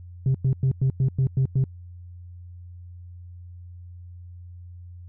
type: tone bursts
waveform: sine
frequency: 132.3 Hz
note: C3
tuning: 20 cents sharp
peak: -15 dBFS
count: 8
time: 0.26-1.64 s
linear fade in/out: 2 ms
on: 85 ms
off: 100 ms
effects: tanh soft clip ceiling -16 dBFS + added 88 Hz sine -39 dBFS peak until 5.08 s